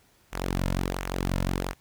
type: tone with flanger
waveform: sawtooth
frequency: 45.68 Hz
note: F#1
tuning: 21 cents flat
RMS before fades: -29 dBFS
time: 0.32-1.74 s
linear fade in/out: 20 ms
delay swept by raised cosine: 0.21 to 2.61 ms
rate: 1.4 Hz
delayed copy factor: -0.65
effects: pink hiss -62 dBFS RMS until 1.8 s